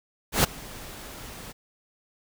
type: noise with ADSR envelope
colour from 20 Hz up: pink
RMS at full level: -18 dBFS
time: 0.32-1.53 s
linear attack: 120 ms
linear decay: 11 ms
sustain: -23 dB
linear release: 23 ms
effects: none